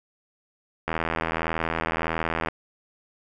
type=click train; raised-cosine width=0.5 ms; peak=-10 dBFS; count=132; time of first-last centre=0.88-2.485 s; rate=81.6 Hz; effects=none